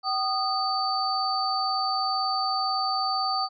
sine tone cluster, 767 / 1231 / 4561 Hz, G5 / D#6 / C#8, -38 / -19 / +49 cents, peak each -28 dBFS, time 0.03-3.49 s, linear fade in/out 50 ms, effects none

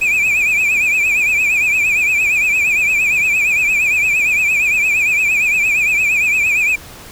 triangle tone with vibrato, 2447 Hz, D#7, 29 cents flat, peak -10 dBFS, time 0.01-6.76 s, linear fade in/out 10 ms, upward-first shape triangle, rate 8.7 Hz, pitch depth 120 cents each way, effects pink hiss -36 dBFS RMS until 7.11 s

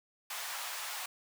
pink high-pass noise, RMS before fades -40 dBFS, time 0.3-1.06 s, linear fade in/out 5 ms, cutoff 800 Hz, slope 24 dB/octave, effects none

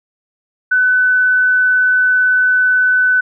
sine tone, 1503 Hz, F#6, 27 cents sharp, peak -9 dBFS, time 0.71-3.21 s, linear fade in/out 10 ms, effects none

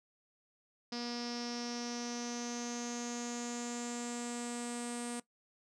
sawtooth tone with low-pass filter sweep, 239.6 Hz, A#3, 48 cents sharp, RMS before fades -40 dBFS, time 0.92-5.2 s, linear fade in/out 5 ms, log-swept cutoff 5100 to 8600 Hz, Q 8, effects noise-tail reverb RT60 0.1 s tail -18 dB re dry

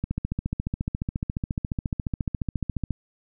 click train, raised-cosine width 5 ms, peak -14 dBFS, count 42, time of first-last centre 0.04-2.907 s, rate 14.3 Hz, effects none

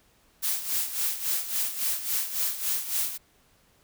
blue noise with tremolo, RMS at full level -26 dBFS, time 0.42-3.18 s, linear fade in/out 20 ms, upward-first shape sine, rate 3.6 Hz, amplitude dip 70%, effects pink hiss -63 dBFS RMS until 3.83 s

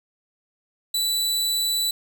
sawtooth tone, 3965 Hz, B7, 6 cents sharp, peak -18 dBFS, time 0.94-1.91 s, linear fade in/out 5 ms, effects none

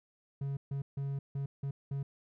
triangle tone bursts at uneven times, 138.59 Hz, C#3, in tune, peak -31 dBFS, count 6, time 0.41-0.57 / 0.71-0.82 / 0.97-1.19 / 1.35-1.46 / 1.63-1.71 / 1.91-2.03 s, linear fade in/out 5 ms, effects none

